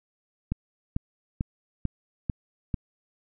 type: click train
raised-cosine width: 5 ms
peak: -14 dBFS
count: 6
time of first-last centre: 0.52-2.742 s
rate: 2.25 Hz
effects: none